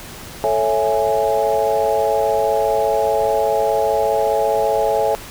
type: chord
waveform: sine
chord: A major seventh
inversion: none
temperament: equal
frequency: 440 / 554.4 / 659.3 / 830.6 Hz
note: A4 / C#5 / E5 / G#5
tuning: 0 / 0 / 0 / 0 cents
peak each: -20 dBFS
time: 0.44-5.15 s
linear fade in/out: 0 ms
effects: pink hiss -35 dBFS RMS until 5.3 s